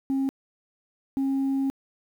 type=tone pair in turn; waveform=sine; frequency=270 / 271 Hz; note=C#4 / C#4; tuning=-45 / -39 cents; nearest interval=unison; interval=6 cents; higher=second; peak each=-20 dBFS; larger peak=neither; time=0.1-0.29 / 1.17-1.7 s; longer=second; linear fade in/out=0 ms; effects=tanh soft clip ceiling -21 dBFS + 9-bit